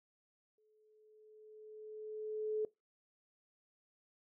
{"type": "tone with exponential growth", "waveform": "sine", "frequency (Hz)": 430.3, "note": "A4", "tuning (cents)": -39, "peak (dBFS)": -32, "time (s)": [0.58, 2.65], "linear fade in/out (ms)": 2, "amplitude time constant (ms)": 450, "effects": ["noise-tail reverb RT60 0.2 s tail -21 dB re dry"]}